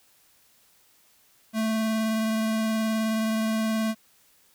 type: tone with vibrato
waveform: square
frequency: 220.5 Hz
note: A3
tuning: 4 cents sharp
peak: -24 dBFS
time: 1.53-3.95 s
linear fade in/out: 50 ms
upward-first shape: sine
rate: 19 Hz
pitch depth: 13 cents each way
effects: white hiss -61 dBFS RMS until 4.54 s